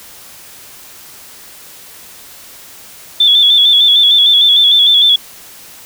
sine tone with vibrato, 3453 Hz, A7, 33 cents flat, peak -5 dBFS, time 3.2-5.16 s, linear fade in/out 5 ms, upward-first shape square, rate 6.6 Hz, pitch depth 45 cents each way, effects white hiss -36 dBFS RMS until 5.85 s

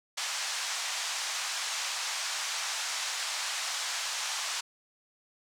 white band-pass noise, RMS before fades -34 dBFS, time 0.17-4.61 s, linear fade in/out 10 ms, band 740 to 7300 Hz, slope 24 dB/octave, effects none

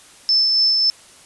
sine tone with tremolo, 5274 Hz, E8, in tune, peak -12 dBFS, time 0.29-0.9 s, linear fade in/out 0 ms, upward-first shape sine, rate 3.6 Hz, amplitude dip 25%, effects white hiss -46 dBFS RMS until 1.25 s + resampled to 24000 Hz

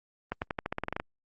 accelerating click train, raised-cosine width 0.5 ms, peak -16 dBFS, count 12, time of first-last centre 0.32-0.999 s, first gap 99 ms, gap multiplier 0.9, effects Opus 24 kbps

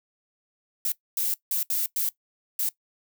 violet noise bursts at uneven times, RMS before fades -26 dBFS, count 6, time 0.85-0.92 / 1.17-1.34 / 1.51-1.63 / 1.7-1.86 / 1.96-2.09 / 2.59-2.69 s, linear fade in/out 2 ms, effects noise-tail reverb RT60 0.1 s tail -19 dB re dry

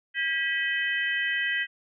sine tone cluster, 1616 / 1947 / 2549 / 3075 Hz, G#6 / B6 / D#7 / G7, -48 / -25 / +41 / -34 cents, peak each -30 / -27 / -34 / -34 dBFS, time 0.14-1.67 s, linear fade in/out 50 ms, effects none

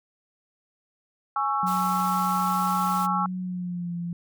sine chord, C# minor, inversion second, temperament just, 831.5 / 1108.7 / 1330.5 Hz, G#5 / C#6 / E6, +2 / 0 / +16 cents, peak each -27 dBFS, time 1.36-3.26 s, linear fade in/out 2 ms
sine tone with pitch glide, 183.6 to 172.3 Hz, F#3 to F3, -13 to -23 cents, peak -28 dBFS, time 1.63-4.13 s, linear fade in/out 2 ms, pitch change -110 cents, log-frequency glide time 3.4-3.94 s
white noise, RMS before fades -39 dBFS, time 1.66-3.07 s, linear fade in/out 20 ms
effects none

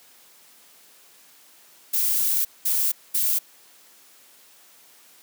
violet noise bursts at uneven times, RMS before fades -22 dBFS, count 3, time 1.93-2.45 / 2.65-2.92 / 3.14-3.39 s, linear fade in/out 10 ms, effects white hiss -53 dBFS RMS until 5.22 s + high-pass 200 Hz 12 dB/octave

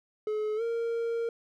triangle tone with pitch glide, 427.3 to 463.3 Hz, G#4 to A#4, +49 to -11 cents, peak -26 dBFS, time 0.27-1.29 s, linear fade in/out 2 ms, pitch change +140 cents, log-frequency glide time 0.56-0.62 s, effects none

